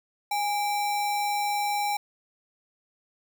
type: tone with sample-and-hold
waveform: sine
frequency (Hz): 824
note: G#5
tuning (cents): -14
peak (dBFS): -24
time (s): 0.31-1.97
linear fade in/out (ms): 5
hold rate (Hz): 3150
effects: none